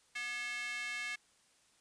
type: tone with high-pass filter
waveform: square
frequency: 241.6 Hz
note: B3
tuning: 38 cents flat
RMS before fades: -40 dBFS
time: 0.15-1.16 s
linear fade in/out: 10 ms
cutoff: 2000 Hz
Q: 4.6
effects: white hiss -69 dBFS RMS until 1.8 s + resampled to 22050 Hz